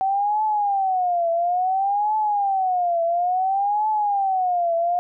sine tone with vibrato, 761 Hz, F#5, 48 cents sharp, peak -18 dBFS, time 0.01-4.99 s, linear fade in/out 0 ms, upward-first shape triangle, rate 0.58 Hz, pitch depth 230 cents each way, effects none

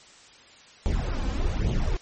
brown noise with flanger, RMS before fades -25 dBFS, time 0.86-1.97 s, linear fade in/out 0 ms, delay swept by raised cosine 0.29 to 3.89 ms, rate 1.2 Hz, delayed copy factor +0.75, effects white hiss -51 dBFS RMS until 2.01 s + MP3 32 kbps

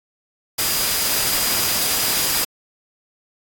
sine tone in noise, 4907 Hz, D#8, 25 cents flat, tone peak -27 dBFS, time 0.58-2.45 s, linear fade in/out 10 ms, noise white, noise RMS -20 dBFS, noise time 0.58-2.45 s, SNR -10 dB, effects AAC 64 kbps

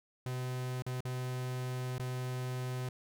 45% pulse tone with dropouts, 127 Hz, B2, 49 cents sharp, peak -35 dBFS, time 0.26-2.89 s, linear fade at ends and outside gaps 2 ms, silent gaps 0.822-0.864 / 1.006-1.051 / 1.982-1.996 s, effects none

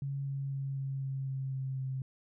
sine tone with pitch steps, 138.59 / 137.63 / 136.68 / 135.74 / 134.8 / 133.87 / 132.94 / 132.03 Hz, C#3 / C#3 / C#3 / C#3 / C#3 / C3 / C3 / C3, 0 / -12 / -24 / -36 / -48 / +40 / +28 / +16 cents, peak -33 dBFS, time 0.02-2.02 s, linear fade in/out 2 ms, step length 250 ms, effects none

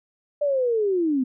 sine linear sweep, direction down, 595 to 246.9 Hz, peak -19 dBFS, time 0.41-1.24 s, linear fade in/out 10 ms, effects none

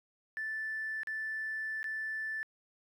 triangle tone with dropouts, 1758 Hz, A6, 2 cents flat, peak -31 dBFS, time 0.37-2.43 s, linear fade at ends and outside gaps 0 ms, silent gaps 1.033-1.072 / 1.83-1.842 s, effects tanh soft clip ceiling -32 dBFS

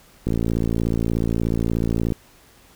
click train, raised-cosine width 3 ms, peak -9 dBFS, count 106, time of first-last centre 0.27-2.122 s, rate 56.7 Hz, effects pink hiss -52 dBFS RMS until 2.75 s

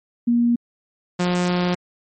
sine / sawtooth tone pair in turn, 237.5 / 178.25 Hz, A#3 / F3, +33 / +36 cents, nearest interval perfect fourth, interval 497 cents, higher first, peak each -14 dBFS, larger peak neither, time 0.27-0.56 / 1.19-1.75 s, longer second, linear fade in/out 10 ms, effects MP3 32 kbps

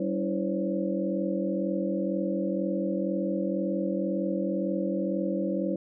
sine tone cluster, 192.9 / 285.8 / 330.1 / 516 / 558 Hz, G3 / D4 / E4 / C5 / C#5, -28 / -47 / +2 / -24 / +11 cents, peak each -30 / -34 / -31 / -34 / -34 dBFS, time 0-5.76 s, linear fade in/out 5 ms, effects none

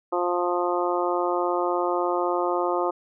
harmonic tone, 176.5 Hz, F3, 19 cents sharp, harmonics 2 / 3 / 4 / 5 / 6 / 7, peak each -26 / -28 / -29 / -30 / -31 / -31 dBFS, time 0.12-2.91 s, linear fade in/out 10 ms, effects none

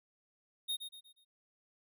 square tone with echo, 3711 Hz, A#7, 9 cents flat, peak -34 dBFS, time 0.68-0.77 s, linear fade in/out 20 ms, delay 120 ms, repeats 4, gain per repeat -8 dB, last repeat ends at 1.25 s, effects none

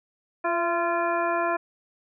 harmonic tone with a mistuned harmonic, 344.6 Hz, F4, 23 cents flat, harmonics 1 / 2 / 3 / 4 / 5 / 7, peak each -30 / -26 / -28 / -31 / -33 / -38 dBFS, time 0.44-1.57 s, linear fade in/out 10 ms, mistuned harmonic 2, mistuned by -36 cents, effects none

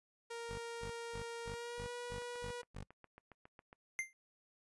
sawtooth tone with pitch glide, 466.2 to 484.9 Hz, A#4 to B4, 0 to -32 cents, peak -39 dBFS, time 0.3-2.62 s, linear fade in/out 10 ms, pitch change +68 cents, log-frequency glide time 1.46-1.9 s
15% pulse tone bursts, 49.63 Hz, G1, 22 cents sharp, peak -39 dBFS, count 8, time 0.49-2.836 s, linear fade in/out 10 ms, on 92 ms, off 230 ms
click train, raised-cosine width 0.5 ms, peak -40 dBFS, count 12, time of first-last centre 2.22-3.729 s, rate 7.29 Hz
square tone with exponential decay, 2093 Hz, C7, in tune, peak -33 dBFS, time 3.99-4.13 s, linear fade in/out 0 ms, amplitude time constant 30 ms
effects noise-tail reverb RT60 0.1 s tail -24 dB re dry + resampled to 24000 Hz

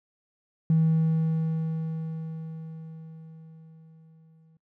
triangle tone with exponential decay, 160.7 Hz, E3, 44 cents flat, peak -14 dBFS, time 0.7-4.57 s, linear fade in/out 2 ms, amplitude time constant 840 ms, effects noise-tail reverb RT60 0.1 s tail -24 dB re dry + tanh soft clip ceiling -15 dBFS

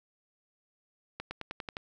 accelerating click train, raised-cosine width 0.3 ms, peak -21 dBFS, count 7, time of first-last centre 1.2-1.769 s, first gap 110 ms, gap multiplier 0.94, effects none

